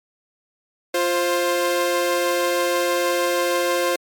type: tone pair together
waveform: sawtooth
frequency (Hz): 349.1 / 526.8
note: F4 / C5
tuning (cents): -1 / +12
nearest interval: perfect fifth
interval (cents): 713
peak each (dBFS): -19 / -16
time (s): 0.94-3.96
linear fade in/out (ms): 5
effects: MP3 96 kbps